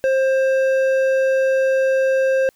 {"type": "tone with hard clipping", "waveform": "sine", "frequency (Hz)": 530, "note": "C5", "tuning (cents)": 22, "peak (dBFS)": -16, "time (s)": [0.04, 2.49], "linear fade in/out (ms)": 0, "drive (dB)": 8, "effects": ["white hiss -61 dBFS RMS until 2.55 s"]}